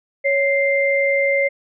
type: tone pair together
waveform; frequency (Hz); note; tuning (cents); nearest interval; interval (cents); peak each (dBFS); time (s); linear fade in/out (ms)
sine; 554.4 / 2093; C#5 / C7; 0 / 0; octave + major seventh; 2300; -17 / -18; 0.24-1.49; 20
effects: none